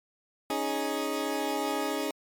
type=chord; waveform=20% pulse; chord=C# suspended second; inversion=none; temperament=equal; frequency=277.2 / 311.1 / 415.3 Hz; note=C#4 / D#4 / G#4; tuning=0 / 0 / 0 cents; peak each=-28 dBFS; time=0.5-2.11 s; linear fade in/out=2 ms; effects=MP3 96 kbps